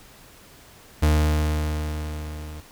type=tone with level ramp; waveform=40% pulse; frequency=76.3 Hz; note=D#2; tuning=33 cents flat; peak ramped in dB=-14 to -34 dBFS; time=1.02-2.61 s; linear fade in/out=10 ms; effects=pink hiss -49 dBFS RMS until 2.71 s